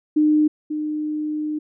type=tone pair in turn; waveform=sine; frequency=303.9 / 303.9 Hz; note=D#4 / D#4; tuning=-41 / -41 cents; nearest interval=unison; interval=0 cents; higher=neither; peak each=-13 / -22 dBFS; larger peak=first; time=0.16-0.48 / 0.7-1.59 s; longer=second; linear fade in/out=10 ms; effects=none